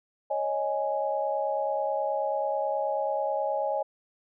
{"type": "chord", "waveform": "sine", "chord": "C# suspended second", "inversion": "none", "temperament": "just", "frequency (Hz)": [554.4, 623.7, 831.5], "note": ["C#5", "D#5", "G#5"], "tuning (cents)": [0, 4, 2], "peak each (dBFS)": -30, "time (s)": [0.3, 3.83], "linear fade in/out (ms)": 10, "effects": []}